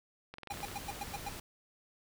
clicks, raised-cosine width 0.3 ms, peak -29 dBFS, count 11, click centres 0.34 / 0.384 / 0.433 / 0.473 / 0.508 / 0.541 / 0.573 / 0.604 / 0.649 / 0.684 / 0.715 s
square tone bursts, 809 Hz, G#5, 46 cents flat, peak -37 dBFS, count 7, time 0.5-1.289 s, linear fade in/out 5 ms, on 27 ms, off 100 ms
pink noise, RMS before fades -45 dBFS, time 0.51-1.4 s, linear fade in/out 5 ms
effects none

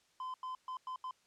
triangle tone bursts at uneven times, 1025 Hz, C6, 36 cents flat, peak -37 dBFS, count 5, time 0.2-0.34 / 0.43-0.55 / 0.68-0.77 / 0.87-0.96 / 1.04-1.11 s, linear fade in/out 2 ms, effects white hiss -71 dBFS RMS until 1.26 s + low-pass 7000 Hz 12 dB/octave

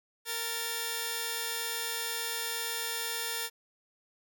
5% pulse tone pair together, 462.1 / 1760 Hz, A#4 / A6, -15 / 0 cents, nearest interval octave + major seventh, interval 2315 cents, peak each -24 dBFS, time 0.25-3.5 s, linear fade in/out 50 ms, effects none

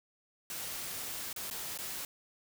white noise with dropouts, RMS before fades -40 dBFS, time 0.5-2.05 s, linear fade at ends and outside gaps 1 ms, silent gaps 1.329-1.362 / 1.501-1.51 / 1.776-1.787 s, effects none

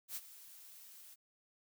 blue noise with ADSR envelope, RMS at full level -41 dBFS, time 0.08-1.16 s, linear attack 79 ms, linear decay 41 ms, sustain -15 dB, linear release 29 ms, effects none

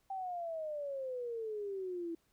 sine exponential sweep, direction down, 784 to 328.6 Hz, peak -37 dBFS, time 0.1-2.15 s, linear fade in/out 5 ms, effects pink hiss -75 dBFS RMS until 2.32 s

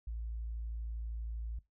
sine tone, 56.3 Hz, A1, 40 cents sharp, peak -36 dBFS, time 0.07-1.59 s, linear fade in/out 5 ms, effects noise-tail reverb RT60 0.2 s tail -21 dB re dry + tanh soft clip ceiling -32 dBFS

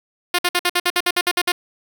5% pulse tone bursts, 354.5 Hz, F4, 26 cents sharp, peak -4 dBFS, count 12, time 0.34-1.52 s, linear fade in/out 5 ms, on 47 ms, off 56 ms, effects none

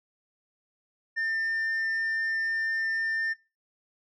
triangle tone with tanh clipping, 1799 Hz, A6, 38 cents sharp, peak -27 dBFS, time 1.16-3.34 s, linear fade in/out 20 ms, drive 7 dB, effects noise-tail reverb RT60 0.3 s tail -22 dB re dry

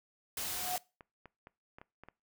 white noise, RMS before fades -38 dBFS, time 0.37-0.78 s, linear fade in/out 2 ms
sine tone with exponential growth, 727 Hz, F#5, 31 cents flat, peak -31 dBFS, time 0.4-0.76 s, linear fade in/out 0 ms, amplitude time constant 78 ms
clicks, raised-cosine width 0.5 ms, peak -35 dBFS, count 7, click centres 1.008 / 1.257 / 1.471 / 1.785 / 1.815 / 2.036 / 2.086 s
effects noise-tail reverb RT60 0.3 s tail -23 dB re dry

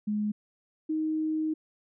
sine tone pair in turn, 210 / 312.9 Hz, G#3 / D#4, +19 / +10 cents, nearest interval perfect fifth, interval 691 cents, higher second, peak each -26 dBFS, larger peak neither, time 0.07-0.32 / 0.89-1.54 s, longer second, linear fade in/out 10 ms, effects none

